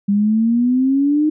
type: exponential sweep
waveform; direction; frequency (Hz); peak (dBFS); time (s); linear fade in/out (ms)
sine; up; 198.8 to 310; -12; 0.08-1.3; 10
effects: none